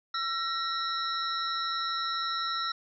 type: tone cluster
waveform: sine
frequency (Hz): 1344 / 1879 / 3871 / 4035 / 5400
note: E6 / A#6 / B7 / B7 / E8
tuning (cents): +33 / +13 / -35 / +36 / +41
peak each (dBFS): -31 / -40 / -36 / -38 / -40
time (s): 0.14-2.72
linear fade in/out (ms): 5
effects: none